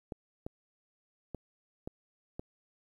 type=clicks; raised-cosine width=2 ms; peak=-25 dBFS; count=5; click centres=0.122 / 0.465 / 1.347 / 1.875 / 2.395 s; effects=10-bit